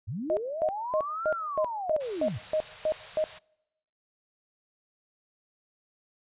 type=linear two-way sweep; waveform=sine; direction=up then down; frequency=82.41 to 1426 to 82.41 Hz; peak=-31 dBFS; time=0.07-2.39 s; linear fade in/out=20 ms; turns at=1.3 s
type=tone bursts; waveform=sine; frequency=622.3 Hz; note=D#5; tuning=in tune; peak=-23 dBFS; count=10; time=0.3-3.24 s; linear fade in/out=0 ms; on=69 ms; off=250 ms
type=band-stop noise; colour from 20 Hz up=white; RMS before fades=-43 dBFS; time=2-3.39 s; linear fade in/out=10 ms; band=180 to 440 Hz; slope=48 dB/octave
effects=noise-tail reverb RT60 0.9 s tail -26 dB re dry + resampled to 8000 Hz